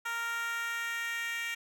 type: tone with high-pass filter sweep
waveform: 10% pulse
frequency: 464.6 Hz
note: A#4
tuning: 6 cents flat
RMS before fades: -35 dBFS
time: 0.05-1.55 s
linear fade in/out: 10 ms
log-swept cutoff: 1200 to 2100 Hz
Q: 2.8
effects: none